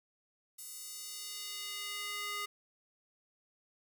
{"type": "tone with high-pass filter sweep", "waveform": "square", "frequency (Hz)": 410.9, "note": "G#4", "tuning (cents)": -18, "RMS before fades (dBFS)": -42, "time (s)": [0.58, 2.46], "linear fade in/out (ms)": 10, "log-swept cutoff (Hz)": [8800, 1400], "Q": 1.1, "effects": ["10-bit"]}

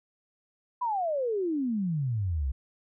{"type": "exponential sweep", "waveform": "sine", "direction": "down", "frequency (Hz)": [1015, 61.74], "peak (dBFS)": -26, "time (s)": [0.81, 2.52], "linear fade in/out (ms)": 10, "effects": []}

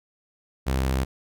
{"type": "tone", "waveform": "sawtooth", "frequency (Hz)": 65.8, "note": "C2", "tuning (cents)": 10, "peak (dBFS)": -18, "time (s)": [0.66, 1.05], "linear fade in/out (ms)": 20, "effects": []}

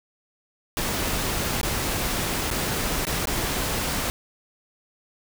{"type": "noise with dropouts", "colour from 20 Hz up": "pink", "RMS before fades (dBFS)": -26, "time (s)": [0.77, 4.1], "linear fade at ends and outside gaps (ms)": 0, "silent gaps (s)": [[1.613, 1.631], [2.504, 2.512], [3.052, 3.069], [3.255, 3.272]], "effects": []}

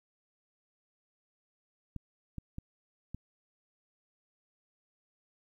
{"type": "clicks", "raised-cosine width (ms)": 5, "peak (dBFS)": -27, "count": 4, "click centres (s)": [1.963, 2.383, 2.584, 3.146], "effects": ["11-bit"]}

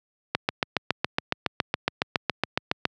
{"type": "click train", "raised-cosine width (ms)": 0.3, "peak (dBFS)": -5, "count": 19, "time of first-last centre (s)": [0.35, 2.853], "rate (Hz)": 7.19, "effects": ["high-pass 100 Hz 12 dB/octave"]}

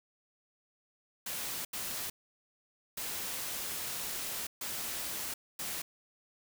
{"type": "noise bursts at uneven times", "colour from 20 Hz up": "white", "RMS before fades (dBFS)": -38, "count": 5, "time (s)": [[1.26, 1.65], [1.73, 2.1], [2.97, 4.47], [4.61, 5.34], [5.59, 5.82]], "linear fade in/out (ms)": 5, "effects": []}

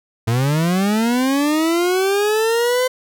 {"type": "linear sweep", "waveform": "40% pulse", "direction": "up", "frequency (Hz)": [110, 514], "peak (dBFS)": -14, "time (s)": [0.27, 2.88], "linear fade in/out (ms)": 10, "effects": []}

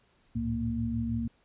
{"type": "tone cluster", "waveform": "sine", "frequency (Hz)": [68.1, 107, 113.3, 231.5], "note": ["C#2", "A2", "A#2", "A#3"], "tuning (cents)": [-30, -48, -49, -12], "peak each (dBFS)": [-37, -38, -35, -30], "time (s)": [0.35, 1.28], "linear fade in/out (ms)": 10, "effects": ["pink hiss -67 dBFS RMS until 1.44 s", "resampled to 8000 Hz"]}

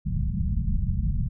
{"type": "low-pass noise", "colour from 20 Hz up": "pink", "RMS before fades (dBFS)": -25, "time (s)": [0.05, 1.29], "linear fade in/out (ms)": 20, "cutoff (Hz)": 210, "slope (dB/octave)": 96, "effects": []}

